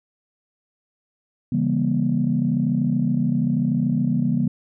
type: chord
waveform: sine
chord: C# diminished seventh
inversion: none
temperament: just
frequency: 138.59 / 166.31 / 199.57 / 239.5 Hz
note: C#3 / E3 / G3 / Bb3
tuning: 0 / +16 / +31 / +47 cents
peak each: -24 / -24 / -24 / -21 dBFS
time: 1.52-4.48 s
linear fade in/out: 5 ms
effects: tanh soft clip ceiling -9 dBFS